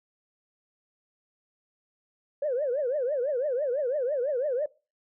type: tone with vibrato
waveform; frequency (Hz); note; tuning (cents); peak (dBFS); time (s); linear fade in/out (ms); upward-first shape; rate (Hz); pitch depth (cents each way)
sine; 539; C#5; -49; -24; 2.42-4.66; 5; triangle; 6; 260
effects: noise-tail reverb RT60 0.3 s tail -19 dB re dry + tanh soft clip ceiling -20 dBFS